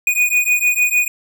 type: beating tone pair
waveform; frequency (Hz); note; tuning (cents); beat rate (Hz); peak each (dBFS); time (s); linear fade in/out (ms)
square; 2466 / 2472.6; D#7 / D#7; -16 / -11; 6.6; -17; 0.07-1.08; 2
effects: none